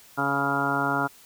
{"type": "harmonic tone", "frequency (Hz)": 140, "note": "C#3", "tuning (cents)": 18, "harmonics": [1, 2, 3, 4, 5, 6, 7, 8, 9, 10], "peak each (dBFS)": [-34, -30, -35, -37, -31, -32, -31, -37, -32, -27], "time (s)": [0.17, 1.08], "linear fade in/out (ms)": 20, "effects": ["white hiss -52 dBFS RMS until 1.25 s"]}